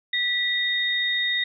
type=tone pair together; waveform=sine; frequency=1957 / 3703 Hz; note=B6 / A#7; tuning=-16 / -12 cents; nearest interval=major seventh; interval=1104 cents; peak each=-24 dBFS; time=0.13-1.44 s; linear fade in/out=5 ms; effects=none